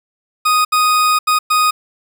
40% pulse tone bursts at uneven times, 1244.5 Hz, D#6, in tune, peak -10 dBFS, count 4, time 0.45-0.65 / 0.72-1.19 / 1.27-1.39 / 1.5-1.71 s, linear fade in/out 10 ms, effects 7-bit

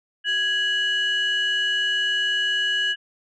sine tone pair together, 1661 / 2934 Hz, G#6 / F#7, 0 / -15 cents, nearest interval minor seventh, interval 985 cents, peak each -21 dBFS, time 0.24-2.96 s, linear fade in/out 50 ms, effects tanh soft clip ceiling -16 dBFS

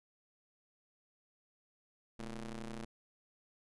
sawtooth ring-modulated tone, 116.9 Hz, A#2, 5 cents sharp, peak -35 dBFS, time 2.19-2.85 s, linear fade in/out 5 ms, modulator 101 Hz, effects resampled to 24000 Hz

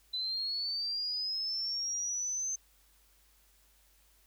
sine linear sweep, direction up, 3989 to 6272 Hz, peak -32 dBFS, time 0.13-2.56 s, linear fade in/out 10 ms, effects added 50 Hz sine -67 dBFS peak until 4.26 s + white hiss -67 dBFS RMS until 4.26 s

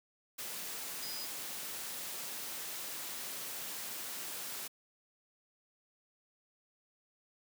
sine tone in noise, 4957 Hz, D#8, 7 cents flat, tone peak -43 dBFS, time 1.02-1.26 s, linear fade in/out 10 ms, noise white, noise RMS -42 dBFS, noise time 0.38-4.68 s, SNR -4 dB, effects high-pass 150 Hz 12 dB/octave

